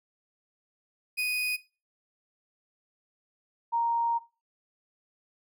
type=tone pair in turn; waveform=35% pulse / sine; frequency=2489 / 932.3 Hz; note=D#7 / A#5; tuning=0 / 0 cents; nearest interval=octave + perfect fourth; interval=1700 cents; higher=first; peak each=-25 / -24 dBFS; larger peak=second; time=1.17-1.57 / 3.72-4.19 s; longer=second; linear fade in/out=20 ms; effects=noise-tail reverb RT60 0.3 s tail -18 dB re dry